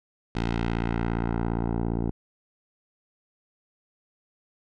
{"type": "tone with low-pass filter sweep", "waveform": "10% pulse", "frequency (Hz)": 57.4, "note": "A#1", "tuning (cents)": -26, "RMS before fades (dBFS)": -27, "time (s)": [0.35, 2.11], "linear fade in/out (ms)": 5, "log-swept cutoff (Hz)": [4400, 520], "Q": 0.92, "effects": []}